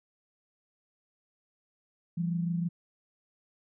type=tone pair together; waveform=sine; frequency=169.73 / 196 Hz; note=F3 / G3; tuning=-49 / 0 cents; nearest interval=major second; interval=249 cents; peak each=-28 / -37 dBFS; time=2.17-2.69 s; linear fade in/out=10 ms; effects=none